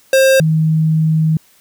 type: tone pair in turn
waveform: square / sine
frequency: 532 / 158.16 Hz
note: C5 / D#3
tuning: +29 / +29 cents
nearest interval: octave + major sixth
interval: 2100 cents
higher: first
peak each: -8 / -10 dBFS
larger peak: first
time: 0.13-0.4 / 0.4-1.37 s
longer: second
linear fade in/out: 2 ms
effects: white hiss -51 dBFS RMS until 1.6 s